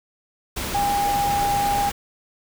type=tone in noise; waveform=sine; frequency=809 Hz; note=G#5; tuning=46 cents flat; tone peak=-19 dBFS; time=0.74-1.9 s; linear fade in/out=10 ms; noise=pink; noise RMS=-28 dBFS; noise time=0.56-1.92 s; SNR=+6 dB; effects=none

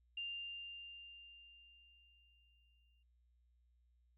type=tone with exponential decay; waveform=sine; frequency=2794 Hz; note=F7; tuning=in tune; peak=-40 dBFS; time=0.17-3.03 s; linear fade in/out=5 ms; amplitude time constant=620 ms; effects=added 60 Hz sine -70 dBFS peak until 4.17 s

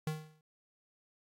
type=tone with exponential decay; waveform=square; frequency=155.2 Hz; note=D#3; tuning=4 cents flat; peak=-31 dBFS; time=0.07-0.41 s; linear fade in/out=2 ms; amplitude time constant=73 ms; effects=AAC 48 kbps

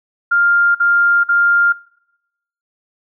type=tone bursts; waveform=sine; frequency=1400 Hz; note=F6; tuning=4 cents sharp; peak=-10 dBFS; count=3; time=0.31-1.726 s; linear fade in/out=10 ms; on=440 ms; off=48 ms; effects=noise-tail reverb RT60 0.9 s tail -23 dB re dry

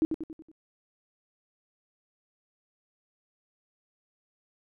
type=tone with echo; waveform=sine; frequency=318 Hz; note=D#4; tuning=38 cents sharp; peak=-20 dBFS; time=0.02-0.05 s; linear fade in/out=0 ms; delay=93 ms; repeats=5; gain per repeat=-6 dB; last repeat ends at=0.515 s; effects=none

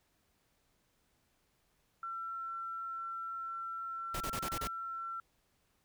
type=tone; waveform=sine; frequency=1349 Hz; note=E6; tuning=40 cents sharp; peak=-38 dBFS; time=2.03-5.2 s; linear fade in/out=2 ms
type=noise bursts; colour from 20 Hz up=pink; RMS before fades=-39 dBFS; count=6; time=4.14-4.675 s; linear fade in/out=5 ms; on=65 ms; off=29 ms
effects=pink hiss -75 dBFS RMS until 5.84 s

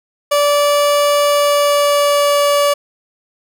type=tone with pitch glide; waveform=30% pulse; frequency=580 to 575.7 Hz; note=D5 to D5; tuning=-22 to -35 cents; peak=-8 dBFS; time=0.31-2.74 s; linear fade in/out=10 ms; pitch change=-13 cents; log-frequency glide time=1.23-2.43 s; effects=none

